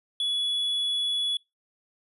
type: tone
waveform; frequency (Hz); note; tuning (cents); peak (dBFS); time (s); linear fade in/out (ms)
triangle; 3398; G#7; +39; -23; 0.2-1.37; 2
effects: noise-tail reverb RT60 0.2 s tail -25 dB re dry + resampled to 32000 Hz